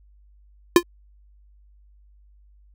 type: tone with exponential decay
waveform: square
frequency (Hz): 347.6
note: F4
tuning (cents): -8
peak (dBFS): -6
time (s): 0.76-0.83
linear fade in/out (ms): 2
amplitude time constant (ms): 15
effects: added 50 Hz sine -51 dBFS peak until 2.74 s